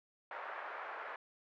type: band-pass noise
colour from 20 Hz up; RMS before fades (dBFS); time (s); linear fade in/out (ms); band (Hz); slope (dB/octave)
white; -45; 0.31-1.16; 2; 530 to 1700; 24
effects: none